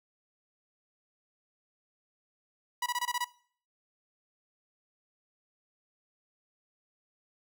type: tone bursts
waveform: sawtooth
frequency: 975 Hz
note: B5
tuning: 23 cents flat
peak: -25 dBFS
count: 7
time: 2.82-3.245 s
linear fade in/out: 5 ms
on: 41 ms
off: 23 ms
effects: noise-tail reverb RT60 0.5 s tail -20 dB re dry